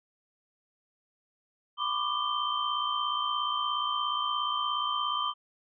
sine tone cluster, 998 / 1140 / 1197 / 3118 Hz, B5 / C#6 / D6 / G7, +18 / +48 / +33 / -10 cents, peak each -36 / -34 / -31 / -33 dBFS, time 1.77-5.34 s, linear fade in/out 50 ms, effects none

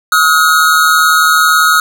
square tone pair together, 1275 / 1433 Hz, D#6 / F6, +42 / +44 cents, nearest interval major second, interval 202 cents, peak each -10 dBFS, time 0.12-1.8 s, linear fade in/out 2 ms, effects none

